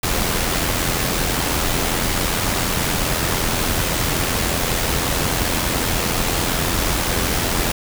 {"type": "noise with amplitude modulation", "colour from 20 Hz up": "pink", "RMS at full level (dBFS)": -18, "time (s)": [0.03, 7.72], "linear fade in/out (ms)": 5, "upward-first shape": "sine", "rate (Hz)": 85.4, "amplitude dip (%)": 45, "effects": []}